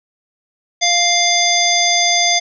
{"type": "harmonic tone", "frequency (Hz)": 698.5, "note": "F5", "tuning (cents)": 0, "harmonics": [1, 3, 5, 7, 9], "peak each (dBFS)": [-18, -18, -18, -18, -18], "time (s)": [0.81, 2.4], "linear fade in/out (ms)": 20, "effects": []}